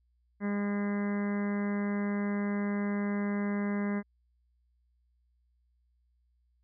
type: harmonic tone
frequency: 203.4 Hz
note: G#3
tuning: 36 cents flat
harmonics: 1 / 2 / 3 / 4 / 5 / 6 / 7 / 8 / 9 / 10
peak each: -29 / -39 / -43 / -49 / -46 / -49 / -53 / -46 / -50 / -46 dBFS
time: 0.4-4.03 s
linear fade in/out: 50 ms
effects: added 60 Hz sine -68 dBFS peak until 6.63 s